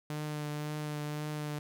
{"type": "tone with vibrato", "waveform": "sawtooth", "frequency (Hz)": 150, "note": "D3", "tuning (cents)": 37, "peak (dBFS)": -31, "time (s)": [0.1, 1.59], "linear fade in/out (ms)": 2, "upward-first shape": "triangle", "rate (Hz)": 1.9, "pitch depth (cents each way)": 19, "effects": []}